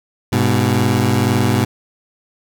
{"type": "tone pair together", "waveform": "20% pulse", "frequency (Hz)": [103.21, 125.3], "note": ["G#2", "B2"], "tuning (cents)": [-10, 25], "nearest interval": "minor third", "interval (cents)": 335, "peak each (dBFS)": -11, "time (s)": [0.32, 1.65], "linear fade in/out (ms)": 10, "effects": []}